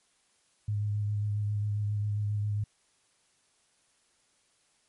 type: tone with vibrato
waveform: sine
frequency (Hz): 104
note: G#2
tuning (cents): +3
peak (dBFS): -27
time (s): 0.68-2.64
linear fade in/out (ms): 5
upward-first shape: sine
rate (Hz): 7.4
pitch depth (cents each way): 20
effects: white hiss -69 dBFS RMS until 4.88 s + MP3 48 kbps